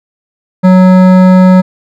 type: tone with hard clipping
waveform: sine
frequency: 185 Hz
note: F#3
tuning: in tune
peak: -3 dBFS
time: 0.63-1.62 s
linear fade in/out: 20 ms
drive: 14 dB
effects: none